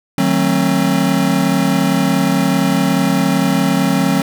square chord, D# diminished seventh, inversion none, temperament just, 155.56 / 186.68 / 224 / 268.8 Hz, D#3 / F#3 / A3 / C4, 0 / +16 / +31 / +47 cents, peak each -21 / -17 / -21 / -17 dBFS, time 0.18-4.22 s, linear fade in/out 2 ms, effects none

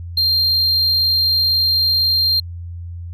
triangle tone, 4186 Hz, C8, in tune, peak -12 dBFS, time 0.17-2.4 s, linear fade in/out 5 ms, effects added 86 Hz sine -27 dBFS peak until 3.13 s

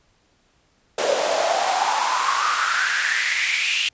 pink noise with high-pass filter sweep, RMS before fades -21 dBFS, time 0.98-3.89 s, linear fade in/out 5 ms, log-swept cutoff 500 to 2800 Hz, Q 6.3, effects pink hiss -62 dBFS RMS until 3.93 s + resampled to 16000 Hz

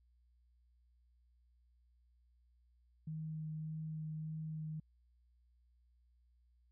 sine tone with vibrato, 156.5 Hz, D#3, 10 cents sharp, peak -40 dBFS, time 3.07-4.8 s, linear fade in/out 5 ms, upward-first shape sine, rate 1.7 Hz, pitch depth 10 cents each way, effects added 60 Hz sine -68 dBFS peak until 6.71 s

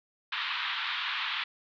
white band-pass noise, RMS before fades -33 dBFS, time 0.32-1.44 s, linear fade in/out 5 ms, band 940 to 3800 Hz, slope 48 dB/octave, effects none

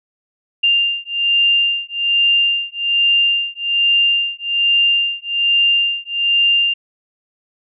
sine beating tone pair, 2794 / 2795.2 Hz, F7 / F7, 0 / +1 cents, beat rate 1.2 Hz, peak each -16 dBFS, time 0.63-6.74 s, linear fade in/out 10 ms, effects none

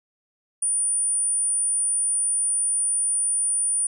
sine tone, 9397 Hz, D9, in tune, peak -20 dBFS, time 0.62-3.87 s, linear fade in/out 5 ms, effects none

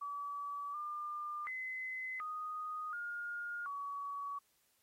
sine tone with pitch steps, 1146 / 1200 / 2037 / 1241 / 1422 / 1131 Hz, D6 / D6 / C7 / D#6 / F6 / C#6, -43 / +37 / -47 / -5 / +31 / +34 cents, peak -39 dBFS, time 0.01-4.39 s, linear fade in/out 10 ms, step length 730 ms, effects white hiss -75 dBFS RMS until 4.82 s + AAC 48 kbps

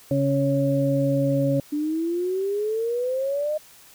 harmonic tone, 138.59 Hz, C#3, in tune, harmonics 1 / 2 / 4, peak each -23 / -23 / -23 dBFS, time 0.11-1.6 s, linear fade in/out 2 ms
sine exponential sweep, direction up, 291.2 to 619 Hz, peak -22 dBFS, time 1.72-3.58 s, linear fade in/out 10 ms
effects white hiss -50 dBFS RMS until 3.94 s

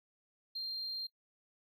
triangle tone, 4186 Hz, C8, in tune, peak -34 dBFS, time 0.55-1.07 s, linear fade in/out 10 ms, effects noise-tail reverb RT60 0.1 s tail -23 dB re dry + tanh soft clip ceiling -35 dBFS

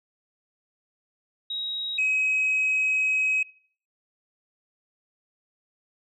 sine tone pair in turn, 3809 / 2542 Hz, A#7 / D#7, +37 / +36 cents, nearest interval perfect fifth, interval 701 cents, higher first, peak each -28 / -19 dBFS, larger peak second, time 1.5-1.98 / 1.98-3.43 s, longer second, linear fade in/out 5 ms, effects noise-tail reverb RT60 0.5 s tail -22 dB re dry + tanh soft clip ceiling -18 dBFS

